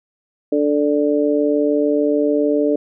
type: harmonic tone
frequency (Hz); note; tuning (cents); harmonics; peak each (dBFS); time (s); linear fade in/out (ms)
146.83; D3; 0; 2 / 3 / 4; -17 / -18 / -20; 0.52-2.76; 5
effects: none